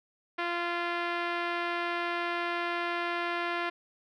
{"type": "tone with low-pass filter", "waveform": "5% pulse", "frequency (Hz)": 345.7, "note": "F4", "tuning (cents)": -18, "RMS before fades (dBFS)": -32, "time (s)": [0.38, 3.7], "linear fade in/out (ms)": 10, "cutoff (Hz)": 2000, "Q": 0.8, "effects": []}